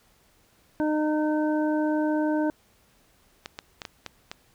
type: harmonic tone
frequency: 305.5 Hz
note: D#4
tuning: 32 cents flat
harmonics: 1 / 2 / 3 / 5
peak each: -23 / -29 / -33 / -37 dBFS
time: 0.8-2.5 s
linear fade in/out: 0 ms
type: clicks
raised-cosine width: 0.2 ms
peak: -17 dBFS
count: 6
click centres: 3.459 / 3.589 / 3.818 / 3.852 / 4.063 / 4.315 s
effects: pink hiss -62 dBFS RMS until 4.54 s